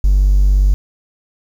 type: tone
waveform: triangle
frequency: 48.64 Hz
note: G1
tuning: 13 cents flat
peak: -5 dBFS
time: 0.04-0.74 s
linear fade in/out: 0 ms
effects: tanh soft clip ceiling -3 dBFS + 7-bit